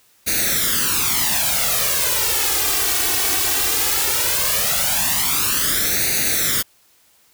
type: noise with flanger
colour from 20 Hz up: white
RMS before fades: -19 dBFS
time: 0.26-6.63 s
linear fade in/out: 20 ms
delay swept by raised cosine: 0.47 to 2.67 ms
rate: 0.17 Hz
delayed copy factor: +0.8
effects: white hiss -56 dBFS RMS until 7.33 s